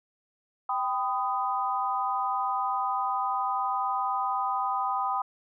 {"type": "chord", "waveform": "sine", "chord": "G augmented", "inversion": "none", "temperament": "equal with one note detuned", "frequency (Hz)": [784, 1003.9, 1244.5], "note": ["G5", "B5", "D#6"], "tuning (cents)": [0, 28, 0], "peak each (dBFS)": -30, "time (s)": [0.69, 5.22], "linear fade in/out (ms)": 5, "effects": []}